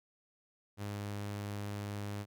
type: tone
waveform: sawtooth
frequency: 102.3 Hz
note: G#2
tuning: 26 cents flat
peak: -34 dBFS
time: 0.77-2.26 s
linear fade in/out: 50 ms
effects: none